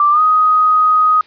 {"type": "tone with pitch glide", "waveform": "sine", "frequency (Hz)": [1174.7, 1251.8], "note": ["D6", "D#6"], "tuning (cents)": [0, 10], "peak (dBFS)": -8, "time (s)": [0, 1.21], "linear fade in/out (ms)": 2, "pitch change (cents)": 110, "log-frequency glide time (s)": [0.11, 0.21], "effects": ["white hiss -46 dBFS RMS until 1.26 s", "resampled to 11025 Hz"]}